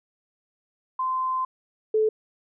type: tone pair in turn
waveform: sine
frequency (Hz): 1035 / 434.2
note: C6 / A4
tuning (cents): -19 / -23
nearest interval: octave + minor third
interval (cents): 1504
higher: first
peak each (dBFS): -23 / -18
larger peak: second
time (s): 0.99-1.45 / 1.94-2.09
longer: first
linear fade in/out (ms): 5
effects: none